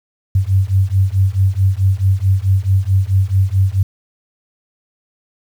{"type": "beating tone pair", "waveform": "sine", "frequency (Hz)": [93.8, 98.4], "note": ["F#2", "G2"], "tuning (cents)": [24, 7], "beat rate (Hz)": 4.6, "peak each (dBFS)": -14, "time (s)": [0.35, 3.83], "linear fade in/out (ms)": 5, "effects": ["7-bit"]}